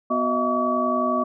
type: tone cluster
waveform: sine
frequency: 247.6 / 367.8 / 628 / 679 / 1138 Hz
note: B3 / F#4 / D#5 / F5 / C#6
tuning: +5 / -10 / +16 / -49 / +45 cents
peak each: -25 / -31 / -25 / -31 / -23 dBFS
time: 0.1-1.24 s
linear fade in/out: 10 ms
effects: none